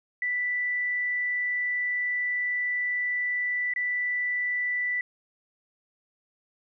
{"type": "tone with dropouts", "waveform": "sine", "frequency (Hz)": 1975.5, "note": "B6", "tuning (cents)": 0, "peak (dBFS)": -25, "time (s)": [0.22, 5.01], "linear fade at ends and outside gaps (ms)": 2, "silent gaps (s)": [3.737, 3.761], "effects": []}